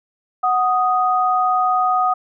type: tone pair together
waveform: sine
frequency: 740 / 1244.5 Hz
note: F#5 / D#6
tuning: 0 / 0 cents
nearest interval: major sixth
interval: 900 cents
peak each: -17 dBFS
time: 0.43-2.14 s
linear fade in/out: 10 ms
effects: none